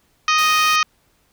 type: harmonic tone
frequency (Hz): 622.3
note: D#5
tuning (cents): 0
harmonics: 2 / 3 / 4 / 5 / 6 / 7 / 8 / 9 / 10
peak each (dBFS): -16 / -24 / -20 / -25 / -29 / -29 / -31 / -28 / -31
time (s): 0.28-0.83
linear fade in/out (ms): 2
type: noise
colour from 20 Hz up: white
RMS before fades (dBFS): -31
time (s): 0.38-0.76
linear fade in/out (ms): 5
effects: pink hiss -61 dBFS RMS until 1.32 s